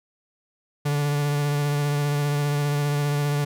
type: tone with vibrato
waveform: 45% pulse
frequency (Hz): 145.3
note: D3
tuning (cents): -18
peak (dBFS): -21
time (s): 0.85-3.45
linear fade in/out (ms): 10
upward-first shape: sine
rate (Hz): 15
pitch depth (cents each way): 18
effects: none